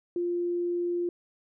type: tone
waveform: sine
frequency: 349.2 Hz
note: F4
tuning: in tune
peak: -26 dBFS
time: 0.16-1.09 s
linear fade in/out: 2 ms
effects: none

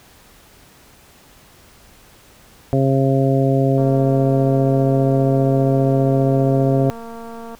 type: harmonic tone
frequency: 135 Hz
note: C#3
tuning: 45 cents flat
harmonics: 1 / 2 / 3 / 4 / 5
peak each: -16 / -19 / -21 / -22 / -23 dBFS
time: 2.73-6.9 s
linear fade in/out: 0 ms
type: click train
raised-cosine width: 1 ms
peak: -22 dBFS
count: 868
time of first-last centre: 3.78-7.55 s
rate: 230 Hz
effects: pink hiss -48 dBFS RMS until 7.59 s

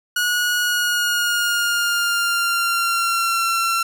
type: tone with pitch glide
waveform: sawtooth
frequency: 1454 to 1356.6 Hz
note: F#6 to E6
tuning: -31 to +49 cents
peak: -14 dBFS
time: 0.16-3.83 s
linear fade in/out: 5 ms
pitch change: -120 cents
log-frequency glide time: 0.61-3.47 s
effects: none

